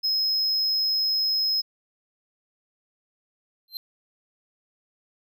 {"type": "tone", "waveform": "triangle", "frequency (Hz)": 5130, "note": "E8", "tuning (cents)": -48, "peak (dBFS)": -20, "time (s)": [0.03, 1.62], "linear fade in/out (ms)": 20}
{"type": "tone with exponential growth", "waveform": "square", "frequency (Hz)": 4138, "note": "C8", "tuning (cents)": -20, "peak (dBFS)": -27, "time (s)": [3.68, 3.77], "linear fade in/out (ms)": 1, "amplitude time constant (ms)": 19}
{"effects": []}